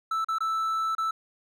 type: tone with dropouts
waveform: triangle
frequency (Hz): 1318.5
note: E6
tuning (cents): 0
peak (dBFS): -23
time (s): 0.11-1.11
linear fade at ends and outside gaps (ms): 5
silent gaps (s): 0.246-0.285 / 0.385-0.405 / 0.951-0.981
effects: none